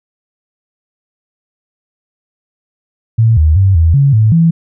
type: tone with pitch steps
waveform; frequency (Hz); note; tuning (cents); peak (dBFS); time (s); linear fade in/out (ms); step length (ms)
sine; 113.1 / 77.7 / 96.6 / 81.9 / 139.5 / 109.2 / 165.7; A2 / D#2 / G2 / E2 / C#3 / A2 / E3; +48 / -2 / -25 / -11 / +11 / -13 / +9; -5; 3.18-4.51; 10; 190
effects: none